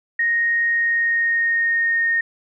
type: tone with pitch glide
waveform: sine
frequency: 1864.7 to 1845.4 Hz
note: A#6 to A#6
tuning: 0 to -18 cents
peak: -16 dBFS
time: 0.19-2.21 s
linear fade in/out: 5 ms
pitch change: -18 cents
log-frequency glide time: 0.66-2.07 s
effects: none